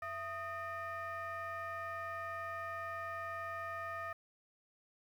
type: tone with frequency modulation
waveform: sine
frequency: 1244.5 Hz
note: D#6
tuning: in tune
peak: -38 dBFS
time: 0.02-4.13 s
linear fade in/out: 5 ms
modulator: 576 Hz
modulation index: 1.1
effects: tanh soft clip ceiling -36 dBFS + 11-bit